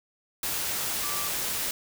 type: tone in noise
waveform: sine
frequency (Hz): 1170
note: D6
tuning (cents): -7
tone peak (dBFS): -36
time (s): 1.03-1.28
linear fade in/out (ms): 2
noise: white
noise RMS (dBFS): -30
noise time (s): 0.43-1.71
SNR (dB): -9
effects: none